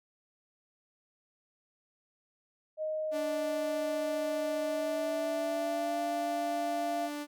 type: tone with pitch glide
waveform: sine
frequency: 622.3 to 686.5 Hz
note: D#5 to F5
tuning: 0 to -30 cents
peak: -31 dBFS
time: 2.77-7.1 s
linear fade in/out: 50 ms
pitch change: +170 cents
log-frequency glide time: 4.62-6.01 s
type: tone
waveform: sawtooth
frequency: 293.7 Hz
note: D4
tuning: in tune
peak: -32 dBFS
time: 3.11-7.27 s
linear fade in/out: 50 ms
effects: none